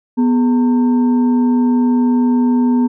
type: tone with frequency modulation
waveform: sine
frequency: 246.3 Hz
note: B3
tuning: 5 cents flat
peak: -10 dBFS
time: 0.17-2.88 s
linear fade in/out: 20 ms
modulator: 666 Hz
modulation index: 0.33
effects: none